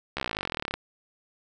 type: slowing click train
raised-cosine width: 0.3 ms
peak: -13 dBFS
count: 28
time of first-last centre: 0.17-0.74 s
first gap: 14 ms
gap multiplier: 1.03
effects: none